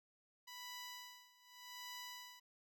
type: tone with tremolo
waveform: 10% pulse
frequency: 987.8 Hz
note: B5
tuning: in tune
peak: -39 dBFS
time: 0.47-2.4 s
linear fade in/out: 10 ms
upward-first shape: sine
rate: 0.84 Hz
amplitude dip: 90%
effects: none